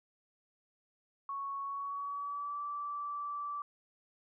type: tone with pitch glide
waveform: sine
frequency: 1108.7 to 1162.5 Hz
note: C#6 to D6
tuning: 0 to -18 cents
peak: -36 dBFS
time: 1.29-3.62 s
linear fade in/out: 2 ms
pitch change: +82 cents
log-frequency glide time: 1.62-2.62 s
effects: none